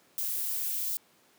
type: noise with high-pass filter sweep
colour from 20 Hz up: violet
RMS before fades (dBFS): -32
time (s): 0.18-0.97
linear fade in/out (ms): 0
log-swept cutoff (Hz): 360 to 3700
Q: 1.1
effects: pink hiss -63 dBFS RMS until 1.38 s + high-pass 200 Hz 12 dB/octave